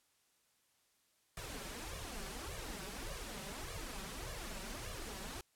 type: noise with flanger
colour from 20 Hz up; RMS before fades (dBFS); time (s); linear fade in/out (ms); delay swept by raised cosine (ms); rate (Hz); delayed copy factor
pink; -45; 1.37-5.41; 2; 1.7 to 5.3; 1.7; +0.85
effects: white hiss -75 dBFS RMS until 5.55 s + low-pass 12000 Hz 12 dB/octave